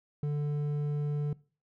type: tone with hard clipping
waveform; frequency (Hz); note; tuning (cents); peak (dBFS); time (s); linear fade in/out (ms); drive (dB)
sine; 146.83; D3; 0; -30; 0.23-1.33; 2; 6
effects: noise-tail reverb RT60 0.4 s tail -22 dB re dry